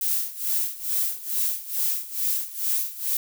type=noise with tremolo; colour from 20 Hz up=violet; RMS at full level=-23 dBFS; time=0.01-3.17 s; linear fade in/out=2 ms; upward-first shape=sine; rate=2.3 Hz; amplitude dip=85%; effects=none